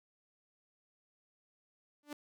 sawtooth tone with exponential growth, 293.7 Hz, D4, in tune, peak -34 dBFS, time 2.03-2.13 s, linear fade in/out 2 ms, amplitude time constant 21 ms, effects none

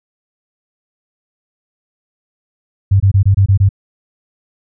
sine tone bursts, 98 Hz, G2, in tune, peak -6 dBFS, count 7, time 2.91-3.691 s, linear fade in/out 10 ms, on 91 ms, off 24 ms, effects none

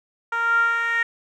10% pulse tone with band-pass filter sweep, 463.6 Hz, A#4, 10 cents flat, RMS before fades -21 dBFS, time 0.32-1.03 s, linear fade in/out 5 ms, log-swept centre 1200 to 1800 Hz, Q 8.4, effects none

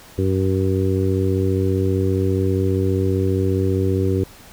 harmonic tone, 95 Hz, F#2, 46 cents sharp, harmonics 1 / 2 / 3 / 4 / 5, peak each -19 / -26 / -24 / -22 / -27 dBFS, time 0.18-4.24 s, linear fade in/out 5 ms, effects pink hiss -44 dBFS RMS until 4.52 s

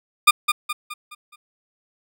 20% pulse tone with echo, 1210 Hz, D#6, 49 cents flat, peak -4 dBFS, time 0.27-0.31 s, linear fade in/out 10 ms, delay 210 ms, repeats 5, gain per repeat -7 dB, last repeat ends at 1.36 s, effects none

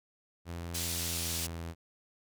sawtooth tone with pitch glide, 85.2 to 83.4 Hz, F2 to E2, -42 to +21 cents, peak -34 dBFS, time 0.45-1.75 s, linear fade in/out 50 ms, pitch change -37 cents, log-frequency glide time 0.89-1.51 s
pink band-pass noise, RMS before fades -36 dBFS, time 0.74-1.47 s, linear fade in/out 10 ms, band 3800 to 15000 Hz, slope 12 dB/octave
effects none

